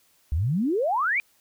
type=exponential sweep; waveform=sine; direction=up; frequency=67.6 to 2453 Hz; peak=-21 dBFS; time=0.32-1.2 s; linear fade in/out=0 ms; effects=white hiss -63 dBFS RMS until 1.4 s